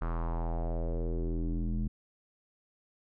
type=tone with low-pass filter sweep; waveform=square; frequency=41.72 Hz; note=E1; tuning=22 cents sharp; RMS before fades=-32 dBFS; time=0.01-1.88 s; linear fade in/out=10 ms; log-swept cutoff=1300 to 200 Hz; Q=3.2; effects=none